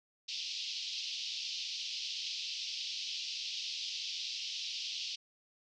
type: band-pass noise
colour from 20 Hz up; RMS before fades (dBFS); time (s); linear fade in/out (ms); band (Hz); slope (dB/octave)
white; -40; 0.28-5.16; 10; 2700 to 5400; 48
effects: none